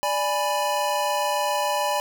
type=chord; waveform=square; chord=G# diminished; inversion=second; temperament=equal; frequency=587.3 / 830.6 / 987.8 Hz; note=D5 / G#5 / B5; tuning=0 / 0 / 0 cents; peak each=-27 dBFS; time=0.03-2 s; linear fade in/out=0 ms; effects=none